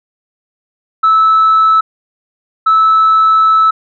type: tone pair in turn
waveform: sine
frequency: 1307 / 1307 Hz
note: E6 / E6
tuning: -15 / -15 cents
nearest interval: unison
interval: 0 cents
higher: neither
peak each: -4 dBFS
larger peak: neither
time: 1.03-1.81 / 2.66-3.71 s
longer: second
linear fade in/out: 10 ms
effects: tanh soft clip ceiling -3 dBFS